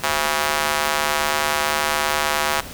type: tone with high-pass filter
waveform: square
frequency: 74.8 Hz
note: D2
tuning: 32 cents sharp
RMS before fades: -21 dBFS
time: 0.03-2.61 s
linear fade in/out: 10 ms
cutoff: 900 Hz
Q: 0.99
effects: pink hiss -36 dBFS RMS until 2.73 s